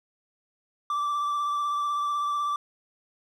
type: tone with vibrato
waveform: triangle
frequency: 1168 Hz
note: D6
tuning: 10 cents flat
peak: -23 dBFS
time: 0.9-2.56 s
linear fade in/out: 2 ms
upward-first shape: triangle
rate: 16 Hz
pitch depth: 24 cents each way
effects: none